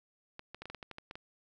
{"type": "clicks", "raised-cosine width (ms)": 0.3, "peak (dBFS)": -28, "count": 11, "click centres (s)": [0.394, 0.546, 0.62, 0.656, 0.7, 0.747, 0.828, 0.913, 0.984, 1.111, 1.155], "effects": []}